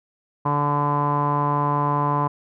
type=tone with low-pass filter; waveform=sawtooth; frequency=145.3 Hz; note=D3; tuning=18 cents flat; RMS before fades=-21 dBFS; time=0.45-2.28 s; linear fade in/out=10 ms; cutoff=1000 Hz; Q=9.4; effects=none